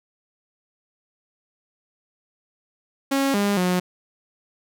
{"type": "tone with pitch steps", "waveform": "sawtooth", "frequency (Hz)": [273.8, 202.5, 180.8], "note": ["C#4", "G#3", "F#3"], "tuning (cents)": [-21, -43, -40], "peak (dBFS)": -15, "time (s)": [3.11, 3.8], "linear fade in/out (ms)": 10, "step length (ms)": 230, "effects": []}